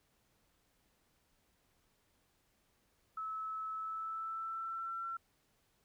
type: tone with pitch glide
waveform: sine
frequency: 1300 to 1352.1 Hz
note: E6 to E6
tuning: -24 to +44 cents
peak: -38 dBFS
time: 3.17-5.17 s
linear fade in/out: 5 ms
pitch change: +68 cents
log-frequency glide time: 3.73-5.02 s
effects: pink hiss -75 dBFS RMS until 5.84 s